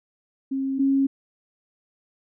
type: tone pair in turn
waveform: sine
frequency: 269.1 / 272.5 Hz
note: C4 / C#4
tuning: +49 / -29 cents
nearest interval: unison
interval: 22 cents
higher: second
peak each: -23 / -17 dBFS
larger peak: second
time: 0.51-0.79 / 0.79-1.07 s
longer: neither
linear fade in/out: 10 ms
effects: none